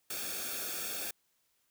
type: noise with comb filter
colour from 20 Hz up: white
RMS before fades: -38 dBFS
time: 0.1-1.11 s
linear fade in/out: 5 ms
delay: 1 ms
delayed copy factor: -0.75
effects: white hiss -75 dBFS RMS until 1.7 s